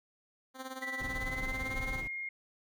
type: tone with tremolo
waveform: 10% pulse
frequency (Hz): 261.6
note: C4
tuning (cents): 0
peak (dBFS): -30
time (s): 0.54-2.03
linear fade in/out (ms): 50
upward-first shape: sine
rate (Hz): 18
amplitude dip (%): 70
type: tone with pitch glide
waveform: sine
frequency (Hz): 1969 to 2135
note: B6 to C7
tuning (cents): -6 to +34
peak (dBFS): -36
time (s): 0.82-2.29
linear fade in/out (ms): 5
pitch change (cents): +140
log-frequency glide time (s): 1.06-1.78
type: noise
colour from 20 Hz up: brown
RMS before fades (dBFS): -40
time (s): 1-2.08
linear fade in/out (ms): 10
effects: none